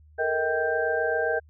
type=tone cluster; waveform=sine; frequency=440.8 / 468.3 / 635 / 779 / 1576 Hz; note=A4 / A#4 / D#5 / G5 / G6; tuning=+3 / +8 / +35 / -11 / +9 cents; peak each=-35 / -27 / -28 / -32 / -28 dBFS; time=0.18-1.4 s; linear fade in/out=20 ms; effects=added 76 Hz sine -51 dBFS peak until 1.49 s